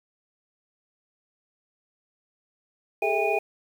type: tone cluster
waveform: sine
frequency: 404 / 438 / 654 / 802 / 2461 Hz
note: G#4 / A4 / E5 / G5 / D#7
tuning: -48 / -8 / -14 / +39 / -20 cents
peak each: -28 dBFS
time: 3.02-3.39 s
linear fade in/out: 5 ms
effects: 8-bit